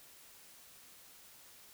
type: silence
effects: white hiss -58 dBFS RMS until 1.73 s